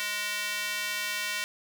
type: tone with high-pass filter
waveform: square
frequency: 207.7 Hz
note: G#3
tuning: in tune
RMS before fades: -32 dBFS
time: 0-1.44 s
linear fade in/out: 0 ms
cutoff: 2000 Hz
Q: 1.4
effects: none